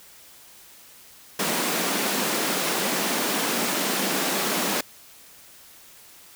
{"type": "high-pass noise", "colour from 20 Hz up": "pink", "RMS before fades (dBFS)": -25, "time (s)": [1.39, 4.81], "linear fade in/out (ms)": 5, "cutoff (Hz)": 180, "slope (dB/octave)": 48, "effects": ["white hiss -49 dBFS RMS until 6.35 s"]}